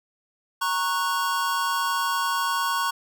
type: chord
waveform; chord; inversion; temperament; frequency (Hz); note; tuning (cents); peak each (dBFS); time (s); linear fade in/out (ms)
square; F# major; first; equal with one note detuned; 932.3 / 1101.1 / 1480; A#5 / C#6 / F#6; 0 / -12 / 0; -29 / -26 / -30; 0.61-2.91; 10
effects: none